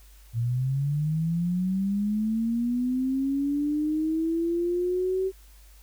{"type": "linear sweep", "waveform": "sine", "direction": "up", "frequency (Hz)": [113.4, 383.4], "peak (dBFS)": -23, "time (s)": [0.33, 5.32], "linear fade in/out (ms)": 50, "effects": ["added 50 Hz sine -49 dBFS peak until 5.82 s", "white hiss -58 dBFS RMS until 5.82 s"]}